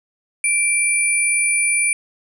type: tone pair together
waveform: sine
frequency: 2349 / 9429 Hz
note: D7 / D9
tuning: 0 / +6 cents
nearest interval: 2 octaves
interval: 2406 cents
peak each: -17 dBFS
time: 0.44-1.93 s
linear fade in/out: 2 ms
effects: tanh soft clip ceiling -8 dBFS